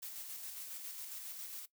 blue noise with tremolo, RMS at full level -45 dBFS, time 0.02-1.66 s, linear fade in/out 10 ms, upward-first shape square, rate 7.3 Hz, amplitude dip 30%, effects noise-tail reverb RT60 0.1 s tail -18 dB re dry

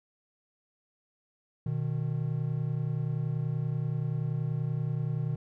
triangle tone pair together, 123.47 / 153.94 Hz, B2 / D#3, 0 / -18 cents, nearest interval major third, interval 382 cents, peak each -29 / -29 dBFS, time 1.66-5.36 s, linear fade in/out 5 ms, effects none

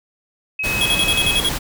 sine tone, 2555 Hz, D#7, 45 cents sharp, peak -20 dBFS, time 0.59-1.39 s, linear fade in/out 5 ms
pink noise, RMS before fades -24 dBFS, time 0.63-1.59 s, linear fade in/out 20 ms
square tone with tremolo, 3322 Hz, G#7, in tune, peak -16 dBFS, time 0.81-1.49 s, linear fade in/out 2 ms, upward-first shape square, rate 11 Hz, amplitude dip 80%
effects none

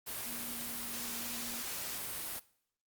sine tone in noise, 237.4 Hz, A#3, 32 cents sharp, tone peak -48 dBFS, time 0.25-1.63 s, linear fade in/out 20 ms, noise white, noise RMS -40 dBFS, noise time 0.06-2.4 s, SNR -11 dB, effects noise-tail reverb RT60 0.6 s tail -20 dB re dry + Opus 32 kbps

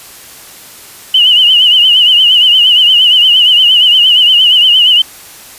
sine tone with vibrato, 2960 Hz, F#7, in tune, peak -3 dBFS, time 1.14-5.02 s, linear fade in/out 5 ms, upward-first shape triangle, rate 8.6 Hz, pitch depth 100 cents each way, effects white hiss -33 dBFS RMS until 5.58 s + resampled to 32000 Hz

